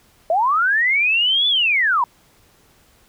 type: linear two-way sweep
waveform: sine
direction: up then down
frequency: 622.3 to 3497 to 918 Hz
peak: -14 dBFS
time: 0.3-2.04 s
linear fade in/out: 2 ms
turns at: 1.48 s
effects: pink hiss -55 dBFS RMS until 3.08 s